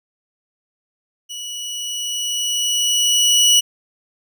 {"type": "tone with level ramp", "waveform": "25% pulse", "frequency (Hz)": 2936, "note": "F#7", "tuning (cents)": -14, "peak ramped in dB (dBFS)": [-25, -6], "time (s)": [1.29, 3.61], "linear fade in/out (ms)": 20, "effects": []}